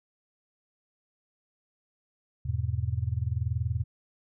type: chord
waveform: sine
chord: E major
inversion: none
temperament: just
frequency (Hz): 82.41 / 103.01 / 123.61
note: E2 / G#2 / B2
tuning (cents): 0 / -14 / +2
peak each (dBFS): -31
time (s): 2.45-3.84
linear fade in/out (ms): 10
effects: none